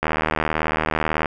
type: click train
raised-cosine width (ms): 0.5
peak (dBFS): -5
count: 97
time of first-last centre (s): 0.03-1.258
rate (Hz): 78.2
effects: none